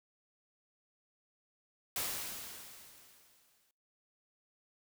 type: noise with exponential decay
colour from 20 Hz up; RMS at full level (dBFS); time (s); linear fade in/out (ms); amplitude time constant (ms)
white; -35; 1.96-3.71; 2; 380
effects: noise-tail reverb RT60 0.6 s tail -26 dB re dry